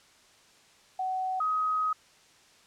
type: tone pair in turn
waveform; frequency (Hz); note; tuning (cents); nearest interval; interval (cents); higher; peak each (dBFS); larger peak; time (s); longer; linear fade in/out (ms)
sine; 750 / 1261.3; F#5 / D#6; +23 / +23; major sixth; 900; second; -28 / -25; second; 0.99-1.4 / 1.4-1.93; second; 5
effects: white hiss -59 dBFS RMS until 2.66 s + low-pass 7000 Hz 12 dB/octave